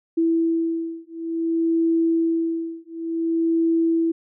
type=beating tone pair; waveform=sine; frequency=329.6 / 330.16 Hz; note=E4 / E4; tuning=0 / +3 cents; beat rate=0.56 Hz; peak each=-22 dBFS; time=0.17-4.12 s; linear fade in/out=10 ms; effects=none